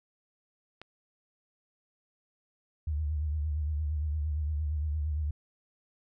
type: click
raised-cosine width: 0.3 ms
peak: -28 dBFS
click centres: 0.816 s
type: tone with vibrato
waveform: sine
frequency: 75.6 Hz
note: D#2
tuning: 49 cents flat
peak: -28 dBFS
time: 2.87-5.31 s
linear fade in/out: 5 ms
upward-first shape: triangle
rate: 8.7 Hz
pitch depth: 92 cents each way
effects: none